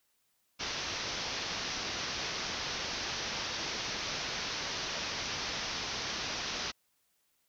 white low-pass noise, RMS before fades -37 dBFS, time 0.59-6.72 s, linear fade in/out 20 ms, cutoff 6100 Hz, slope 96 dB/octave, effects white hiss -75 dBFS RMS until 7.48 s

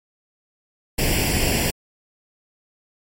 pink noise with comb filter, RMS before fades -20 dBFS, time 0.98-1.71 s, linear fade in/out 10 ms, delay 0.39 ms, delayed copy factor +0.8, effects MP3 64 kbps

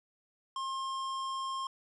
sine tone with tanh clipping, 1066 Hz, C6, 32 cents sharp, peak -36 dBFS, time 0.56-1.67 s, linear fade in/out 2 ms, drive 17 dB, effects resampled to 24000 Hz

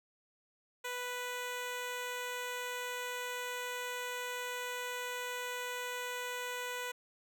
10% pulse tone, 493.9 Hz, B4, in tune, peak -29 dBFS, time 0.84-6.92 s, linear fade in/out 10 ms, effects none

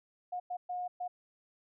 sine tone bursts at uneven times, 720 Hz, F#5, 47 cents flat, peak -34 dBFS, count 4, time 0.32-0.4 / 0.5-0.57 / 0.69-0.88 / 1-1.08 s, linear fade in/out 10 ms, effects none

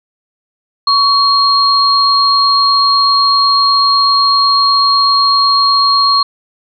sine tone pair together, 1123 / 4240 Hz, C#6 / C8, +22 / +22 cents, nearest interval octave + major seventh, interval 2300 cents, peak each -10 dBFS, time 0.87-6.23 s, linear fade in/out 5 ms, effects none

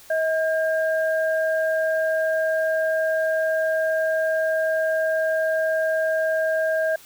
sine tone pair together, 638.1 / 1608 Hz, D#5 / G6, +44 / +44 cents, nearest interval octave + major third, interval 1600 cents, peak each -20 / -26 dBFS, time 0.1-6.96 s, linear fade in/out 5 ms, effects white hiss -48 dBFS RMS until 7.05 s

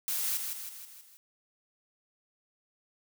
blue noise with echo, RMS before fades -32 dBFS, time 0.08-0.37 s, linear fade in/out 0 ms, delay 160 ms, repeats 5, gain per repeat -5 dB, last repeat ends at 1.17 s, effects none

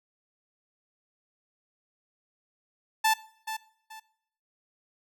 sawtooth tone with echo, 879 Hz, A5, 2 cents flat, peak -17 dBFS, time 3.04-3.14 s, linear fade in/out 10 ms, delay 430 ms, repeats 2, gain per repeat -11 dB, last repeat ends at 4 s, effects noise-tail reverb RT60 0.7 s tail -21 dB re dry

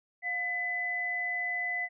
sine tone pair together, 709 / 2005 Hz, F5 / B6, +26 / +26 cents, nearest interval octave + tritone, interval 1800 cents, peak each -39 / -30 dBFS, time 0.22-1.89 s, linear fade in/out 50 ms, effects none

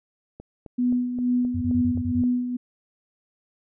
click train, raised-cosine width 2 ms, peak -26 dBFS, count 8, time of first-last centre 0.4-2.237 s, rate 3.81 Hz
sine tone with tremolo, 246.9 Hz, B3, in tune, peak -18 dBFS, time 0.78-2.57 s, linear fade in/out 10 ms, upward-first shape sine, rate 2.2 Hz, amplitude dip 60%
sine tone bursts, 92.8 Hz, F#2, 6 cents sharp, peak -25 dBFS, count 7, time 1.54-2.223 s, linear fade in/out 10 ms, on 77 ms, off 24 ms
effects none

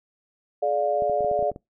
sine chord, D diminished, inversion second, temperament just, 422.9 / 587.3 / 704.8 Hz, Ab4 / D5 / F5, +31 / 0 / +16 cents, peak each -28 / -23 / -25 dBFS, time 0.62-1.51 s, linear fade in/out 10 ms
clicks, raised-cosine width 2 ms, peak -24 dBFS, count 9, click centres 1.022 / 1.097 / 1.207 / 1.246 / 1.314 / 1.392 / 1.426 / 1.516 / 1.561 s
effects noise-tail reverb RT60 0.2 s tail -25 dB re dry

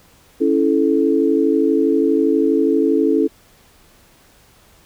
sine chord, A major, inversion first, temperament equal with one note detuned, 277.2 / 329.6 / 435.7 Hz, C#4 / E4 / A4, 0 / 0 / -17 cents, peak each -17 dBFS, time 0.4-3.28 s, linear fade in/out 20 ms, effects pink hiss -51 dBFS RMS until 4.85 s

